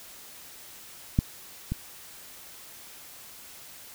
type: clicks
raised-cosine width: 5 ms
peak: -8 / -16 dBFS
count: 2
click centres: 1.189 / 1.72 s
effects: white hiss -47 dBFS RMS until 3.94 s